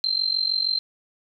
sine tone with amplitude modulation, 4134 Hz, C8, 22 cents flat, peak -17 dBFS, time 0.04-0.79 s, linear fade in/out 0 ms, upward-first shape sine, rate 46.4 Hz, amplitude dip 85%, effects none

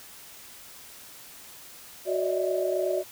sine tone cluster, 369.3 / 577 / 620 / 648 Hz, F#4 / D5 / D#5 / E5, -3 / -31 / -6 / -30 cents, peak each -28 / -29 / -31 / -32 dBFS, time 2.05-3.04 s, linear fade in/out 50 ms, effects white hiss -47 dBFS RMS until 3.11 s

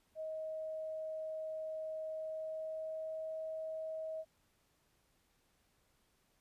sine tone with pitch glide, 631 to 636.1 Hz, D#5 to D#5, +24 to +38 cents, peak -39 dBFS, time 0.15-4.25 s, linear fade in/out 50 ms, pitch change +14 cents, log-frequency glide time 2.06-3.37 s, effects pink hiss -75 dBFS RMS until 6.4 s + resampled to 32000 Hz

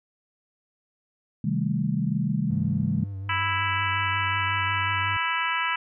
sine chord, A half-diminished seventh, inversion first, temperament just, 132 / 158.4 / 198 / 220 Hz, C3 / Eb3 / G3 / A3, +16 / +31 / +18 / 0 cents, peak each -29 / -27 / -27 / -30 dBFS, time 1.44-3.04 s, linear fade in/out 5 ms
triangle tone with vibrato, 98 Hz, G2, in tune, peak -29 dBFS, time 2.5-5.17 s, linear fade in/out 5 ms, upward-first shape sine, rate 5.5 Hz, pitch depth 40 cents each way
harmonic tone, 329.6 Hz, E4, in tune, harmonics 3 / 4 / 5 / 6 / 7 / 8 / 9, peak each -29 / -30 / -31 / -32 / -32 / -33 / -34 dBFS, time 3.29-5.76 s, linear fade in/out 5 ms
effects none

